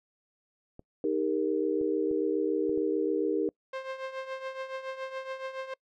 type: clicks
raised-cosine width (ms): 2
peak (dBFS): -32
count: 5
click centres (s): 0.794 / 1.813 / 2.112 / 2.694 / 2.776
type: chord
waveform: sine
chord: Eb major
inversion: none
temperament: equal with one note detuned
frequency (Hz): 311.1 / 399.3 / 466.2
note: Eb4 / G4 / Bb4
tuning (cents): 0 / +32 / 0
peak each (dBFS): -30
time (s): 1.04-3.49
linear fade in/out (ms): 2
type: tone with tremolo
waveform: sawtooth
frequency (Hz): 528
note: C5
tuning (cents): +16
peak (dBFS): -28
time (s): 3.73-5.74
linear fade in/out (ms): 5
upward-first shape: triangle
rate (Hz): 7.1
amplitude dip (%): 75
effects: noise-tail reverb RT60 0.1 s tail -26 dB re dry + low-pass 3000 Hz 12 dB/octave